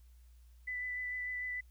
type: tone with vibrato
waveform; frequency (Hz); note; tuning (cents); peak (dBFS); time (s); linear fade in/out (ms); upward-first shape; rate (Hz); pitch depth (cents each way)
sine; 1991; B6; +14; -36; 0.67-1.61; 10; sine; 6.7; 12
effects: added 60 Hz sine -56 dBFS peak until 1.7 s + white hiss -74 dBFS RMS until 1.7 s